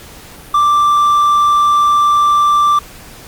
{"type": "tone", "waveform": "triangle", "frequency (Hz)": 1176, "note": "D6", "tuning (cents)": 2, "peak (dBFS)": -6, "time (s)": [0.54, 2.79], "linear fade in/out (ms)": 5, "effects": ["pink hiss -36 dBFS RMS until 3.27 s", "Opus 48 kbps"]}